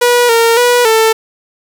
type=tone with pitch steps; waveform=sawtooth; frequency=485.4 / 460.3 / 487.3 / 444.6 Hz; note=B4 / A#4 / B4 / A4; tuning=-30 / -22 / -23 / +18 cents; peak=-3 dBFS; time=0.01-1.13 s; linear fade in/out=10 ms; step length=280 ms; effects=none